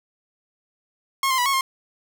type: tone with pitch steps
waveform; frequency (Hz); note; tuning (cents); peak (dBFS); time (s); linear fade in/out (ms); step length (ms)
sawtooth; 1083 / 1045 / 980 / 1098 / 1064; C#6 / C6 / B5 / C#6 / C6; -41 / -2 / -14 / -17 / +29; -15; 1.23-1.61; 2; 76
effects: none